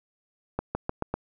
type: accelerating click train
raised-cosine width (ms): 1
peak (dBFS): -13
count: 5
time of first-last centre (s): 0.59-1.14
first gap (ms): 160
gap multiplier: 0.9
effects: none